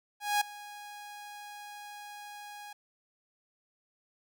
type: tone with ADSR envelope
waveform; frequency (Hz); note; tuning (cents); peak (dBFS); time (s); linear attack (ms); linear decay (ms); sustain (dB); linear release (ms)
sawtooth; 826; G#5; -10; -20; 0.2-2.73; 210; 7; -20; 5
effects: none